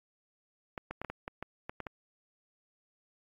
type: clicks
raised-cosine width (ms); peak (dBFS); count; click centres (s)
0.5; -23; 10; 0.778 / 0.91 / 1.016 / 1.047 / 1.1 / 1.279 / 1.426 / 1.695 / 1.803 / 1.868
effects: AAC 48 kbps